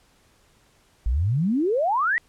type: exponential sweep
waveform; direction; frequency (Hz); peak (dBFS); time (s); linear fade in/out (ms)
sine; up; 51.91 to 1982; -19; 1.06-2.18; 0
effects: pink hiss -60 dBFS RMS until 2.28 s + low-pass 11000 Hz 12 dB/octave